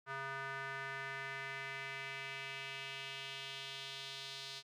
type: tone with band-pass filter sweep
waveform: square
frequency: 136 Hz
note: C#3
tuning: 33 cents flat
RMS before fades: -45 dBFS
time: 0.06-4.63 s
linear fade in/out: 50 ms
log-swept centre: 1400 to 4100 Hz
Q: 2.5
effects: none